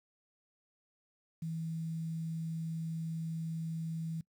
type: tone with quantisation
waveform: sine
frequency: 162.5 Hz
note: E3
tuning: 24 cents flat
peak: -35 dBFS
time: 1.42-4.21 s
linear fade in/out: 5 ms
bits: 10
effects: noise-tail reverb RT60 0.1 s tail -22 dB re dry